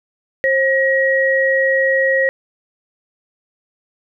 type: tone pair together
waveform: sine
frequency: 533.2 / 1900 Hz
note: C5 / A#6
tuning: +33 / +33 cents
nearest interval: octave + minor seventh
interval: 2200 cents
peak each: -15 dBFS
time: 0.44-2.29 s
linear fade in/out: 0 ms
effects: none